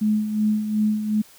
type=tone with tremolo; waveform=sine; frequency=213.2 Hz; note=G#3; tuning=46 cents sharp; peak=-16 dBFS; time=0.01-1.22 s; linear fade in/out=10 ms; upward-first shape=sine; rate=2.7 Hz; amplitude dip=60%; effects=white hiss -50 dBFS RMS until 1.38 s